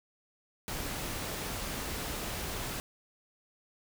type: noise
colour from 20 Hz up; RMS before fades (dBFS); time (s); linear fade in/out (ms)
pink; -37; 0.68-2.8; 0
effects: none

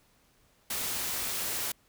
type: noise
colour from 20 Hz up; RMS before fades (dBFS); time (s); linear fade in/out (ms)
white; -33; 0.7-1.72; 5
effects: pink hiss -66 dBFS RMS until 1.88 s

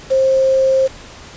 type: tone with quantisation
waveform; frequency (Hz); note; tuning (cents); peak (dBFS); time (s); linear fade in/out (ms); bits
sine; 530; C5; +22; -10; 0.1-0.88; 20; 5
effects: pink hiss -37 dBFS RMS until 1.36 s + resampled to 16000 Hz

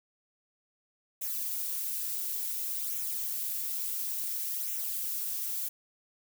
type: noise with flanger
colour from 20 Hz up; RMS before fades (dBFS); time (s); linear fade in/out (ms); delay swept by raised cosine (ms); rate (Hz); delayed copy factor
violet; -34; 1.21-5.69; 10; 0.21 to 5.71; 0.57; -0.55
effects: none

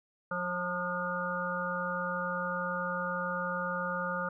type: harmonic tone with a mistuned harmonic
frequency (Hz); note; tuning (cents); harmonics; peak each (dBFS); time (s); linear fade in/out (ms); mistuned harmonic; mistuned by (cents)
179.3; F3; +46; 1 / 3 / 5 / 7 / 8; -39 / -37 / -41 / -36 / -36; 0.31-4.29; 5; 7; -44
effects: none

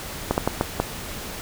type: slowing click train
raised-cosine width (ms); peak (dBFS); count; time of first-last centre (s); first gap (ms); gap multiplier
1; -5; 5; 0.31-0.8; 69; 1.4
effects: pink hiss -34 dBFS RMS until 1.41 s

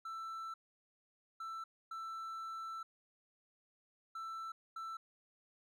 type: tone bursts at uneven times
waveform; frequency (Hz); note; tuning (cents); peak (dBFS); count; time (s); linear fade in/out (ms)
triangle; 1330; E6; +15; -40; 5; 0.05-0.54 / 1.4-1.64 / 1.91-2.83 / 4.15-4.52 / 4.76-4.97; 5
effects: none

